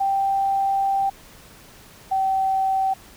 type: tone pair in turn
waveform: sine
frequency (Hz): 784 / 769.2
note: G5 / G5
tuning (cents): 0 / -33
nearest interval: unison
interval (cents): 33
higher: first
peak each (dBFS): -18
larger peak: neither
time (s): 0-1.1 / 2.11-2.94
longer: first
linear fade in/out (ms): 10
effects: pink hiss -47 dBFS RMS until 3.16 s